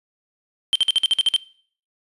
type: tone bursts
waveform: triangle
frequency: 3130 Hz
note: G7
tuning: 3 cents flat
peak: -12 dBFS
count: 9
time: 0.73-1.363 s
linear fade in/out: 0 ms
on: 25 ms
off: 51 ms
effects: noise-tail reverb RT60 0.5 s tail -21 dB re dry + resampled to 32000 Hz